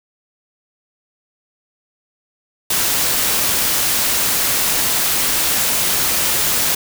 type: noise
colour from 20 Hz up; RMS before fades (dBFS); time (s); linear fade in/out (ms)
white; -17; 2.7-6.75; 5
effects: none